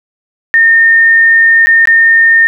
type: tone with dropouts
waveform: sine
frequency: 1824 Hz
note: A#6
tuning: 38 cents flat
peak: -3 dBFS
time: 0.54-2.47 s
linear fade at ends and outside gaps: 0 ms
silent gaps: 1.66-1.67 / 1.855-1.873 s
effects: none